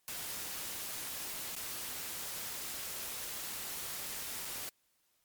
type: noise with dropouts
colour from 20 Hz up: white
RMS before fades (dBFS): -41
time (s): 0.08-4.69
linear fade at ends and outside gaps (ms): 0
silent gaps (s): 1.552-1.564 / 4.448-4.452
effects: white hiss -75 dBFS RMS until 5.24 s + MP3 96 kbps